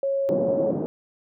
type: tone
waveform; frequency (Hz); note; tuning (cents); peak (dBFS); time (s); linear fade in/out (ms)
sine; 549; C#5; -17; -21; 0.03-0.71; 2
type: band-pass noise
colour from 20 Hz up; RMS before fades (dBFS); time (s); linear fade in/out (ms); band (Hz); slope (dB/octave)
pink; -27; 0.29-0.86; 0; 170 to 590; 24
effects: none